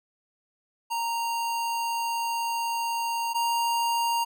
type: tone pair in turn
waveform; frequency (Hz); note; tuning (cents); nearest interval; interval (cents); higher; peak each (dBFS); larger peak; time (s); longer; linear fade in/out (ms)
square; 928 / 933.3; A#5 / A#5; -8 / +2; unison; 10; second; -27 / -24; second; 0.9-3.34 / 3.34-4.25; first; 20
effects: none